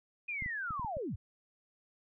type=linear sweep; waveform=sine; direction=down; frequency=2489 to 59.2 Hz; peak=-35 dBFS; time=0.28-1.16 s; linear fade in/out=10 ms
type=clicks; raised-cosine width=5 ms; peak=-31 dBFS; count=6; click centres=0.423 / 0.461 / 0.707 / 0.796 / 0.847 / 0.969 s
effects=none